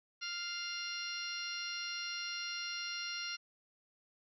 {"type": "harmonic tone", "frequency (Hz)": 698.5, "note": "F5", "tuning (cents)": 0, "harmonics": [2, 3, 4, 5, 6, 7, 8], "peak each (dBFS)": [-45, -47, -44, -53, -44, -53, -45], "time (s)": [0.21, 3.37], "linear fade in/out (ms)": 20, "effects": []}